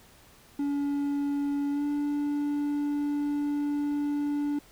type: tone with pitch glide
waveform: triangle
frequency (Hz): 284.8 to 290.6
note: C#4 to D4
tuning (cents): +47 to -18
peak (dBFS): -24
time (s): 0.59-4.59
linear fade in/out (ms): 5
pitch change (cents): +35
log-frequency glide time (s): 1.71-1.84
effects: pink hiss -56 dBFS RMS until 4.71 s